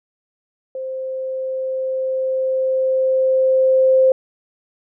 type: tone with level ramp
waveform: sine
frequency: 523.3 Hz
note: C5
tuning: in tune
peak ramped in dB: -24 to -9 dBFS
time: 0.75-4.12 s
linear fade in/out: 2 ms
effects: none